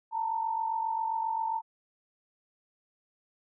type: tone pair together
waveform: sine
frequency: 892 / 939.5 Hz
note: A5 / A#5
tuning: +23 / +13 cents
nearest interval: minor second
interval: 90 cents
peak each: -29 / -35 dBFS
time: 0.11-1.62 s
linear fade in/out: 50 ms
effects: none